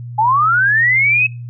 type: linear sweep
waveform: sine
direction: up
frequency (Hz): 829 to 2585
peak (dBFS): -10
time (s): 0.18-1.27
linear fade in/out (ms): 10
effects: noise-tail reverb RT60 0.3 s tail -24 dB re dry + added 120 Hz sine -26 dBFS peak until 1.49 s